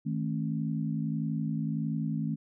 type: tone cluster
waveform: sine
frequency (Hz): 158.3 / 219.9 / 271.1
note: D#3 / A3 / C#4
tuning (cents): +30 / -1 / -38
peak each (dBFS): -31 / -33 / -36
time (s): 0.05-2.36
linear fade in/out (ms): 20
effects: none